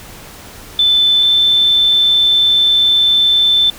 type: tone pair in turn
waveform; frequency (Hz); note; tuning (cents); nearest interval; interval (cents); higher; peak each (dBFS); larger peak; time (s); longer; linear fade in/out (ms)
sine; 3520 / 3536; A7 / A7; 0 / +8; unison; 8; second; -8; neither; 0.79-1.23 / 1.23-3.7; second; 2
effects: pink hiss -35 dBFS RMS until 3.78 s